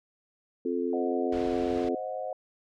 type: harmonic tone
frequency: 87.31 Hz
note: F2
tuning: in tune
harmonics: 3 / 4 / 5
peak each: -31 / -31 / -31 dBFS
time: 0.65-1.95 s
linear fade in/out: 5 ms
type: chord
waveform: sine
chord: C diminished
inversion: none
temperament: equal with one note detuned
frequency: 523.3 / 622.3 / 731.1 Hz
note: C5 / Eb5 / Gb5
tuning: 0 / 0 / -21 cents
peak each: -36 dBFS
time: 0.93-2.33 s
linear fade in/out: 2 ms
type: noise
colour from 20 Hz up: pink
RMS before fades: -41 dBFS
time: 1.32-1.89 s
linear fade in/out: 5 ms
effects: low-pass 4000 Hz 12 dB/octave